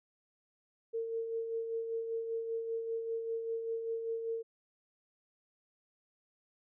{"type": "tone with tremolo", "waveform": "sine", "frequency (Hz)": 455.3, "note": "A#4", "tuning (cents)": -41, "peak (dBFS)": -32, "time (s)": [0.93, 4.43], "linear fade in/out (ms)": 20, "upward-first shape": "sine", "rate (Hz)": 5.1, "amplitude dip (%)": 45, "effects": []}